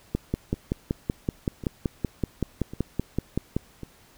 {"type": "two click trains", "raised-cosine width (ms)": 3, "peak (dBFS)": [-11, -23], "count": [19, 4], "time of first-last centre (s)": [[0.15, 3.566], [0.54, 3.833]], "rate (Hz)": [5.27, 0.911], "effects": ["pink hiss -56 dBFS RMS until 4.17 s"]}